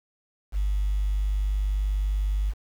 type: tone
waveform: sine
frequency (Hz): 49.81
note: G1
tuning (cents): +28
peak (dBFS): -21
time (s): 0.52-2.54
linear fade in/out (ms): 50
effects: tanh soft clip ceiling -18 dBFS + 8-bit